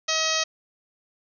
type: harmonic tone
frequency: 637 Hz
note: D#5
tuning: 41 cents sharp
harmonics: 1 / 2 / 3 / 4 / 5 / 6 / 7 / 8 / 9 / 10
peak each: -31 / -31 / -31 / -31 / -31 / -31 / -31 / -31 / -31 / -31 dBFS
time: 0.08-0.44 s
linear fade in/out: 10 ms
effects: none